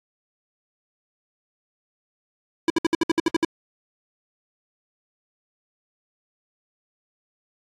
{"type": "tone bursts", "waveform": "square", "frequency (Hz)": 329.6, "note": "E4", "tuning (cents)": 0, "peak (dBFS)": -17, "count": 10, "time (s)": [2.68, 3.448], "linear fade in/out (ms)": 2, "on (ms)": 21, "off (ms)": 62, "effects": ["low-pass 7000 Hz 12 dB/octave", "AAC 48 kbps"]}